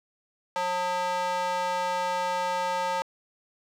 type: tone with high-pass filter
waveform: square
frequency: 180 Hz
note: F#3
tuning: 47 cents flat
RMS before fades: -28 dBFS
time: 0.56-3.02 s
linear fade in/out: 0 ms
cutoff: 750 Hz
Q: 6
effects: low-pass 7000 Hz 12 dB/octave + 10-bit